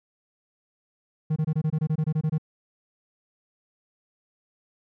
triangle tone bursts, 155.56 Hz, D#3, in tune, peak -19 dBFS, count 13, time 1.3-2.382 s, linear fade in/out 10 ms, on 62 ms, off 23 ms, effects none

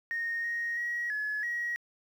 sine tone with pitch steps, 1853 / 1870 / 1904 / 1704 / 1903 Hz, A#6 / A#6 / A#6 / G#6 / A#6, -11 / +5 / +36 / +44 / +35 cents, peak -29 dBFS, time 0.11-1.76 s, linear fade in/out 0 ms, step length 330 ms, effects tanh soft clip ceiling -26 dBFS + 10-bit

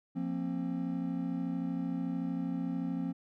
triangle chord, F suspended fourth, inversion none, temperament equal with one note detuned, 174.61 / 233.1 / 266.4 Hz, F3 / Bb3 / C4, 0 / 0 / +31 cents, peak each -34 / -37 / -33 dBFS, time 0.15-3.13 s, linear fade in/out 20 ms, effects none

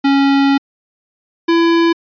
square tone pair in turn, 276.6 / 334.9 Hz, C#4 / E4, -4 / +27 cents, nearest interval minor third, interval 331 cents, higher second, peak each -10 dBFS, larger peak neither, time 0.04-0.58 / 1.48-1.93 s, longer first, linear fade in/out 10 ms, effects resampled to 11025 Hz

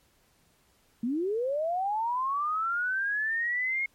sine linear sweep, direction up, 220 to 2168 Hz, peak -26 dBFS, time 1.03-3.86 s, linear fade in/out 5 ms, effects pink hiss -66 dBFS RMS until 3.94 s + MP3 64 kbps

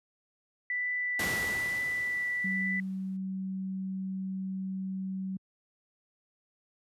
sine tone with vibrato, 1975.5 Hz, B6, in tune, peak -29 dBFS, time 0.7-2.8 s, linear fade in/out 2 ms, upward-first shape triangle, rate 1.1 Hz, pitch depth 9 cents each way
pink noise with exponential decay, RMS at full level -32 dBFS, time 1.19-3.17 s, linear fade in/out 5 ms, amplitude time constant 430 ms
sine tone, 190 Hz, F#3, 46 cents sharp, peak -32 dBFS, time 2.44-5.37 s, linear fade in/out 5 ms
effects high-pass 80 Hz 12 dB/octave + resampled to 32000 Hz

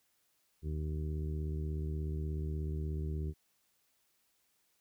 harmonic tone, 76.6 Hz, D#2, 27 cents flat, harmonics 1 / 2 / 3 / 4 / 5 / 6, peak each -35 / -40 / -51 / -49 / -47 / -60 dBFS, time 0.62-3.34 s, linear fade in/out 50 ms, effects white hiss -75 dBFS RMS until 4.8 s

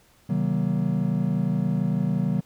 triangle chord, C half-diminished seventh, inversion none, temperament just, 130.81 / 156.98 / 188.37 / 235.5 Hz, C3 / Eb3 / Gb3 / Bb3, 0 / +16 / +31 / +18 cents, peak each -27 / -24 / -23 / -28 dBFS, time 0.29-2.41 s, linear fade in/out 10 ms, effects pink hiss -59 dBFS RMS until 2.45 s

